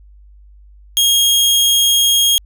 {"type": "tone", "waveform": "sawtooth", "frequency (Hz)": 3259, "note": "G#7", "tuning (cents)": -33, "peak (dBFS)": -7, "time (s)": [0.97, 2.38], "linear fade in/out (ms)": 0, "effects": ["added 50 Hz sine -40 dBFS peak until 2.45 s"]}